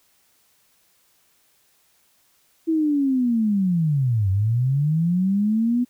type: linear two-way sweep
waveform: sine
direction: down then up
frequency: 328.9 to 93 to 249.2 Hz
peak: -17 dBFS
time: 2.67-5.85 s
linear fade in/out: 20 ms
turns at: 4.3 s
effects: white hiss -62 dBFS RMS until 5.89 s